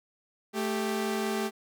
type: tone pair together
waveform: sawtooth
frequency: 219.3 / 393.1 Hz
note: A3 / G4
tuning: -6 / +5 cents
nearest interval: minor seventh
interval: 1011 cents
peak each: -27 / -27 dBFS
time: 0.53-1.51 s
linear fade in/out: 50 ms
effects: none